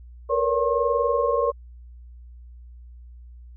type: tone cluster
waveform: sine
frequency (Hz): 461.7 / 482.6 / 566 / 1075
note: A#4 / B4 / C#5 / C6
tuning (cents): -17 / -40 / +36 / +47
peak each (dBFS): -26 / -24 / -24 / -25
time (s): 0.29-1.52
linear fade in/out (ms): 20
effects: added 60 Hz sine -41 dBFS peak until 3.56 s